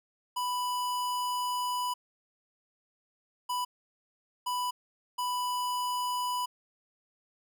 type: tone bursts at uneven times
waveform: square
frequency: 990 Hz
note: B5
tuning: 4 cents sharp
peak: -30 dBFS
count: 4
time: 0.36-1.94 / 3.49-3.65 / 4.46-4.71 / 5.18-6.46 s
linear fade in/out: 10 ms
effects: none